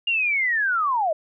sine linear sweep, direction down, 2834 to 596 Hz, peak -19 dBFS, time 0.07-1.13 s, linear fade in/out 5 ms, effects none

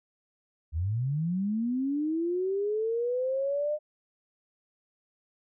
sine linear sweep, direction up, 72.4 to 610 Hz, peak -26 dBFS, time 0.72-3.79 s, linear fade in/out 50 ms, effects none

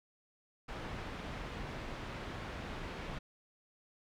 pink low-pass noise, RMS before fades -43 dBFS, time 0.68-3.19 s, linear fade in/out 10 ms, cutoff 2800 Hz, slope 12 dB/octave, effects none

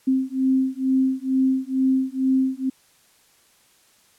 sine beating tone pair, 261.9 / 264.1 Hz, C4 / C4, +2 / +16 cents, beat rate 2.2 Hz, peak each -21 / -21 dBFS, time 0.07-2.7 s, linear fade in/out 10 ms, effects white hiss -58 dBFS RMS until 4.18 s + low-pass 12000 Hz 12 dB/octave

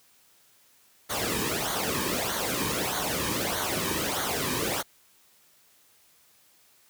pink noise with flanger, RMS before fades -29 dBFS, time 1.09-4.83 s, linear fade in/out 20 ms, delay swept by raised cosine 0.38 to 1.48 ms, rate 1.6 Hz, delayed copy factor -0.7, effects white hiss -61 dBFS RMS until 6.89 s + high-pass 60 Hz 12 dB/octave

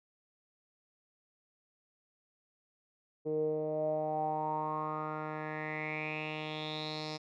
10% pulse tone with low-pass filter sweep, 154.3 Hz, D#3, 14 cents flat, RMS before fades -36 dBFS, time 3.25-7.18 s, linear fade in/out 20 ms, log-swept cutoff 420 to 4900 Hz, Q 6.9, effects none

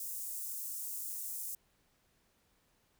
white high-pass noise, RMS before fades -41 dBFS, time 0-1.55 s, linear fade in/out 2 ms, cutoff 7200 Hz, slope 24 dB/octave, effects pink hiss -73 dBFS RMS until 2.99 s

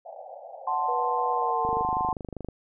white band-pass noise, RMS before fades -42 dBFS, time 0.05-1.54 s, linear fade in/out 10 ms, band 530 to 800 Hz, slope 96 dB/octave
sine chord, F# diminished, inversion none, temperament equal, 740 / 880 / 1046.5 Hz, F#5 / A5 / C6, 0 / 0 / 0 cents, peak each -29 / -28 / -28 dBFS, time 0.67-2.13 s, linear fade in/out 5 ms
sine tone with pitch glide, 487.5 to 457.5 Hz, B4 to A#4, -23 to -32 cents, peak -31 dBFS, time 0.88-1.83 s, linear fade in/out 10 ms, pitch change -109 cents, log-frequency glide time 1.3-1.62 s
click train, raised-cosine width 2 ms, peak -22 dBFS, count 22, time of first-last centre 1.65-2.487 s, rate 25.1 Hz
effects none

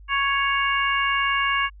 harmonic tone with a mistuned harmonic, 554.4 Hz, C#5, in tune, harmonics 2 / 3 / 4 / 5, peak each -23 / -25 / -26 / -27 dBFS, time 0.08-1.7 s, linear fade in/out 50 ms, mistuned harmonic 5, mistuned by +17 cents, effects added 50 Hz sine -42 dBFS peak until 1.8 s

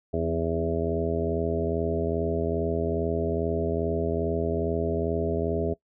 harmonic tone with a mistuned harmonic, 82.41 Hz, E2, in tune, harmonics 1 / 2 / 3 / 4 / 5 / 6 / 7 / 8, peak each -31 / -33 / -33 / -35 / -29 / -37 / -35 / -32 dBFS, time 0.13-5.74 s, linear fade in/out 10 ms, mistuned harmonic 3, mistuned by +21 cents, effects noise-tail reverb RT60 0.1 s tail -21 dB re dry

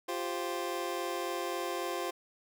25% pulse chord, F suspended second, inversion none, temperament just, 349.2 / 392.9 / 523.8 Hz, F4 / G4 / C5, 0 / +4 / +2 cents, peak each -33 / -36 / -35 dBFS, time 0.08-2.11 s, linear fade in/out 10 ms, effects none

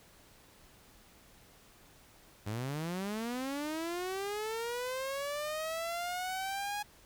sawtooth linear sweep, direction up, 99.1 to 834 Hz, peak -31 dBFS, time 2.46-6.83 s, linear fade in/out 10 ms, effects pink hiss -60 dBFS RMS until 7.05 s

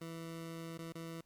20% pulse tone with dropouts, 164.9 Hz, E3, 1 cent sharp, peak -38 dBFS, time 0.01-1.21 s, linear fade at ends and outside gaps 5 ms, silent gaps 0.777-0.788 / 0.924-0.951 s, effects pink hiss -75 dBFS RMS until 1.25 s + MP3 96 kbps

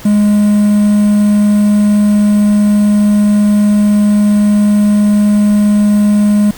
triangle tone with quantisation, 207.7 Hz, G#3, in tune, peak -4 dBFS, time 0.05-6.51 s, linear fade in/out 5 ms, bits 5, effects pink hiss -33 dBFS RMS until 6.57 s

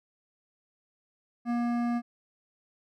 triangle tone with hard clipping, 238.3 Hz, A#3, 38 cents sharp, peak -28 dBFS, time 1.45-2.02 s, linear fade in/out 50 ms, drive 17 dB, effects none

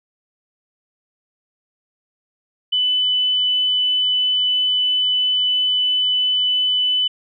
sine tone, 2999 Hz, F#7, 23 cents sharp, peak -15 dBFS, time 2.72-7.08 s, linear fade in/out 10 ms, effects none

